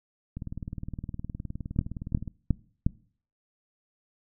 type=two click trains; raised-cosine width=5 ms; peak=-10 / -23 dBFS; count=4 / 38; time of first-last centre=1.79-2.865 / 0.37-2.277 s; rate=2.79 / 19.4 Hz; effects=noise-tail reverb RT60 0.5 s tail -23 dB re dry